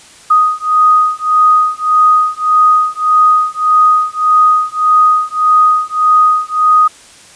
sine beating tone pair, 1245 / 1246.7 Hz, D#6 / D#6, +1 / +3 cents, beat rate 1.7 Hz, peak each -10 dBFS, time 0.3-6.88 s, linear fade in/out 10 ms, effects white hiss -39 dBFS RMS until 7.35 s + resampled to 22050 Hz

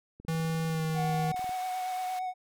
click train, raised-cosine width 3 ms, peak -35 dBFS, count 27, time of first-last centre 0.2-1.494 s, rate 20.1 Hz
square tone with pitch glide, 162.3 to 159.14 Hz, E3 to D#3, -27 to +39 cents, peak -29 dBFS, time 0.28-1.32 s, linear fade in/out 5 ms, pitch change -34 cents, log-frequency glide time 0.67-0.83 s
triangle tone with vibrato, 740 Hz, F#5, in tune, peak -29 dBFS, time 0.94-2.34 s, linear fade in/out 50 ms, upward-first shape sine, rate 8.7 Hz, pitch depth 18 cents each way
pink band-pass noise, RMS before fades -47 dBFS, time 1.36-2.19 s, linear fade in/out 0 ms, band 640 to 16000 Hz, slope 24 dB/octave
effects none

